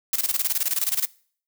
blue noise with tremolo, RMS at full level -22 dBFS, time 0.13-1.06 s, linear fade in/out 2 ms, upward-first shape square, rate 19 Hz, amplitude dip 80%, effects noise-tail reverb RT60 0.5 s tail -23 dB re dry

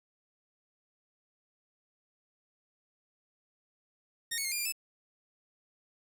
10% pulse tone with pitch steps, 1849 / 2210 / 2128 / 2408 / 2391 / 2613 Hz, A#6 / C#7 / C7 / D7 / D7 / E7, -15 / -6 / +29 / +43 / +30 / -16 cents, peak -23 dBFS, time 4.31-4.724 s, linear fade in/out 10 ms, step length 69 ms, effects 9-bit

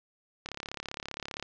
click train, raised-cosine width 0.2 ms, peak -19 dBFS, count 35, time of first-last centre 0.46-1.426 s, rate 35.2 Hz, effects low-pass 6000 Hz 12 dB/octave

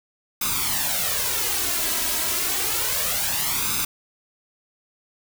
white noise with flanger, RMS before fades -24 dBFS, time 0.41-3.85 s, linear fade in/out 5 ms, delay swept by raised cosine 0.8 to 3.1 ms, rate 0.3 Hz, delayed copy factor +0.7, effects none

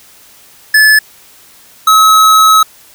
square tone pair in turn, 1728 / 1284.8 Hz, A6 / E6, -32 / -45 cents, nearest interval perfect fourth, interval 513 cents, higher first, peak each -4 dBFS, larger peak neither, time 0.74-0.99 / 1.87-2.63 s, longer second, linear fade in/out 5 ms, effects white hiss -41 dBFS RMS until 2.94 s

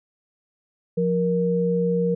sine tone pair together, 176.1 / 470.1 Hz, F3 / A#4, +15 / +15 cents, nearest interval octave + perfect fourth, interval 1700 cents, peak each -22 / -21 dBFS, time 0.97-2.15 s, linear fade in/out 10 ms, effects none

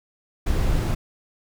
brown noise, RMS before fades -21 dBFS, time 0.46-0.95 s, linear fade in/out 10 ms, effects none

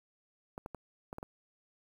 clicks, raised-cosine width 1 ms, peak -27 dBFS, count 6, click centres 0.579 / 0.661 / 0.747 / 1.129 / 1.184 / 1.229 s, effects 9-bit

